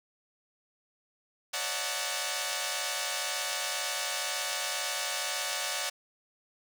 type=tone cluster; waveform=5% pulse; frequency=536 / 578 / 645 / 738 / 896 Hz; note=C5 / D5 / E5 / F#5 / A5; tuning=+42 / -28 / -38 / -5 / +31 cents; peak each=-30 / -25 / -28 / -24 / -26 dBFS; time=1.53-5.9 s; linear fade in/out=10 ms; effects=none